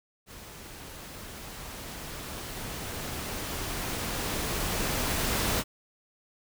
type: noise with level ramp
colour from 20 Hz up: pink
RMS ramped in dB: -46 to -27 dBFS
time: 0.26-5.64 s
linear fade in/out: 50 ms
effects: none